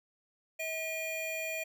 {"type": "tone pair together", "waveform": "square", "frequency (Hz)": [641, 2420], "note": ["E5", "D#7"], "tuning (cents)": [-49, -49], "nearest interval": "octave + major seventh", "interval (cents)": 2300, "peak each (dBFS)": [-39, -37], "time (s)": [0.59, 1.64], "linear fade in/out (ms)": 10, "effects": []}